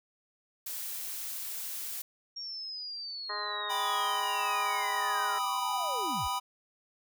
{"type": "noise", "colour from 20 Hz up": "blue", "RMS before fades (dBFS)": -38, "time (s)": [0.66, 2.02], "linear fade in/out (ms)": 5}
{"type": "linear sweep", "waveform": "sine", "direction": "down", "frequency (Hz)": [5588, 36.71], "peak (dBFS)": -37, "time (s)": [2.36, 6.28], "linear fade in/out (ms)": 10}
{"type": "harmonic tone", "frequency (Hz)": 207.7, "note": "G#3", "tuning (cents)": 0, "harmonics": [2, 3, 4, 5, 6, 7, 8, 9], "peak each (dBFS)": [-46, -46, -45, -38, -41, -48, -49, -40], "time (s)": [3.29, 5.39], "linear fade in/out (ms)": 10}
{"type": "chord", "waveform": "square", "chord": "G augmented", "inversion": "none", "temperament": "equal", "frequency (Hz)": [784, 987.8, 1244.5], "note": ["G5", "B5", "D#6"], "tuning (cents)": [0, 0, 0], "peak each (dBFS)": [-38, -33, -37], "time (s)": [3.69, 6.4], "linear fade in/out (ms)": 20}
{"effects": []}